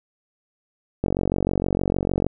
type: click train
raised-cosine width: 2 ms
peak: -8 dBFS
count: 58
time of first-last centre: 1.04-2.266 s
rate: 46.5 Hz
effects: none